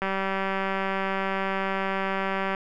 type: click train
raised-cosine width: 0.5 ms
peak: -13 dBFS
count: 489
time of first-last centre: 0.02-2.548 s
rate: 193 Hz
effects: none